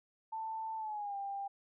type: tone with pitch glide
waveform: sine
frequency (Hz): 887 to 794.8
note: A5 to G5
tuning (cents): +14 to +24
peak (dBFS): -37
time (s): 0.32-1.48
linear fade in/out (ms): 10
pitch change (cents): -190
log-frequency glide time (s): 0.77-1.16
effects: none